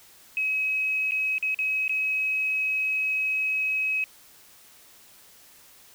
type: tone with dropouts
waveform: sine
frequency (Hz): 2551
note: D#7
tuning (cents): +43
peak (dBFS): -23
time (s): 0.37-4.04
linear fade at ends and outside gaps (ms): 1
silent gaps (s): 1.11-1.119 / 1.382-1.426 / 1.545-1.589 / 1.88-1.894
effects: white hiss -53 dBFS RMS until 5.94 s